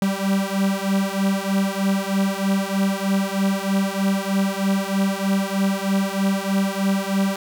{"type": "beating tone pair", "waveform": "45% pulse", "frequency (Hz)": [193.6, 196.8], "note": ["G3", "G3"], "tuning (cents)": [-21, 7], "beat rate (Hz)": 3.2, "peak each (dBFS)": -22, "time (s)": [0.02, 7.36], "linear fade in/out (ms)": 2, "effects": []}